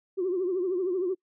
sine tone with vibrato, 366.6 Hz, F#4, 16 cents flat, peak -24 dBFS, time 0.17-1.15 s, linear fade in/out 20 ms, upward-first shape triangle, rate 13 Hz, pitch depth 120 cents each way, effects noise-tail reverb RT60 0.1 s tail -26 dB re dry + tanh soft clip ceiling -20 dBFS

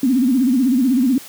sine tone with vibrato, 255.3 Hz, C4, 42 cents flat, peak -12 dBFS, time 0.03-1.18 s, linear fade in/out 2 ms, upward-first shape sine, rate 16 Hz, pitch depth 150 cents each way, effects white hiss -38 dBFS RMS until 1.28 s + high-pass 100 Hz 12 dB/octave

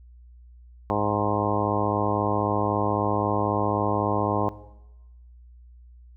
harmonic tone with a mistuned harmonic, 103.83 Hz, G#2, in tune, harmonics 1 / 2 / 3 / 4 / 5 / 6 / 7 / 8 / 9 / 10, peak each -31 / -31 / -31 / -31 / -31 / -31 / -31 / -31 / -31 / -31 dBFS, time 0.9-4.49 s, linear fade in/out 0 ms, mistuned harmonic 10, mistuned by +24 cents, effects noise-tail reverb RT60 1.0 s tail -17 dB re dry + added 60 Hz sine -46 dBFS peak until 6.16 s

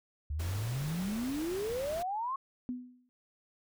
sine exponential sweep, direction up, 70.7 to 1108.7 Hz, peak -32 dBFS, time 0.3-2.36 s, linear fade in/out 5 ms
pink noise, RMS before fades -44 dBFS, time 0.39-2.03 s, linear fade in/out 10 ms
sine tone with exponential decay, 249 Hz, B3, 14 cents sharp, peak -31 dBFS, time 2.69-3.09 s, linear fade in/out 0 ms, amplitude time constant 85 ms
effects none

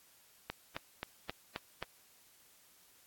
click train, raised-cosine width 0.3 ms, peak -21 dBFS, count 6, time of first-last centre 0.5-1.826 s, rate 3.77 Hz, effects white hiss -64 dBFS RMS until 3.06 s + AAC 64 kbps

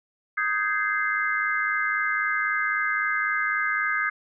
sine chord, Ab major seventh, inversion second, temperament just, 1245.9 / 1557.4 / 1661.2 / 2077 Hz, Eb6 / G6 / Ab6 / C7, +2 / -12 / 0 / -13 cents, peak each -28 dBFS, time 0.37-4.1 s, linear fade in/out 10 ms, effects none

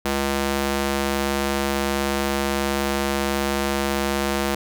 square tone with high-pass filter, 69.3 Hz, C#2, in tune, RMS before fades -23 dBFS, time 0.05-4.55 s, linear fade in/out 5 ms, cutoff 210 Hz, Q 0.51, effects none

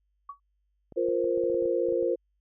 sine tone with exponential decay, 1130 Hz, C#6, 33 cents sharp, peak -33 dBFS, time 0.29-0.4 s, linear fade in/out 5 ms, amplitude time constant 22 ms
clicks, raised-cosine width 2 ms, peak -32 dBFS, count 12, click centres 0.923 / 1.086 / 1.243 / 1.376 / 1.438 / 1.5 / 1.545 / 1.624 / 1.656 / 1.887 / 1.924 / 2.027 s
sine chord, F suspended fourth, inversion none, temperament equal, 349.2 / 466.2 / 523.3 Hz, F4 / Bb4 / C5, 0 / 0 / 0 cents, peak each -28 dBFS, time 0.96-2.16 s, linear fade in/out 20 ms
effects added 50 Hz sine -70 dBFS peak until 2.4 s

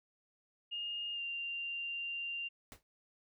sine tone with pitch glide, 2837 to 2782 Hz, F7 to F7, +27 to -7 cents, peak -37 dBFS, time 0.71-2.49 s, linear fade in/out 20 ms, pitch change -34 cents, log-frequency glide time 1.13-1.21 s
pink noise with exponential decay, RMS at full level -47 dBFS, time 2.72-2.83 s, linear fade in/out 0 ms, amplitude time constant 23 ms
effects none

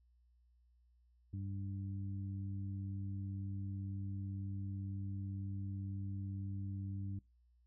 harmonic tone, 98 Hz, G2, in tune, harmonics 1 / 2 / 3, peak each -40 / -48 / -52 dBFS, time 1.33-7.19 s, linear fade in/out 5 ms, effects noise-tail reverb RT60 0.2 s tail -22 dB re dry + added 60 Hz sine -67 dBFS peak until 7.66 s

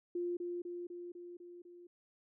sine tone with echo, 350.2 Hz, F4, 5 cents sharp, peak -34 dBFS, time 0.15-0.37 s, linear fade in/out 5 ms, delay 250 ms, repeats 6, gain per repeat -3 dB, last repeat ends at 1.87 s, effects none

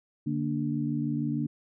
sine tone cluster, 146 / 232.6 / 292.8 Hz, D3 / A#3 / D4, -10 / -4 / -5 cents, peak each -31 dBFS, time 0.26-1.47 s, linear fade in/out 10 ms, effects none

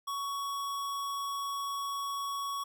square tone, 1118 Hz, C#6, 14 cents sharp, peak -34 dBFS, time 0.07-2.64 s, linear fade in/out 10 ms, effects none

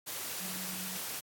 sine tone in noise, 185 Hz, F#3, in tune, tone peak -45 dBFS, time 0.4-0.98 s, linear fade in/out 20 ms, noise white, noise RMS -39 dBFS, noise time 0.06-1.21 s, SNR -9 dB, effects high-pass 100 Hz 12 dB/octave + AAC 64 kbps

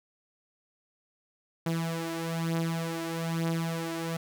sawtooth beating tone pair, 164.81 / 165.91 Hz, E3 / E3, 0 / +11 cents, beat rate 1.1 Hz, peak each -27 / -30 dBFS, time 1.66-4.17 s, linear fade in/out 5 ms, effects none

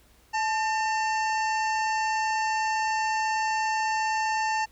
harmonic tone with a mistuned harmonic, 902 Hz, A5, 43 cents sharp, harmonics 1 / 2 / 3 / 5 / 6 / 7 / 8, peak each -25 / -31 / -35 / -41 / -43 / -44 / -45 dBFS, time 0.33-4.66 s, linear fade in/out 20 ms, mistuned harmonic 1, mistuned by -64 cents, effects added 60 Hz sine -60 dBFS peak until 4.71 s + pink hiss -60 dBFS RMS until 4.71 s

